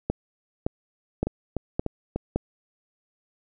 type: two click trains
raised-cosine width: 2 ms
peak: -10 / -13 dBFS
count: 5 / 4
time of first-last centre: 0.1-2.36 / 1.27-2.16 s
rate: 1.77 / 3.37 Hz
effects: none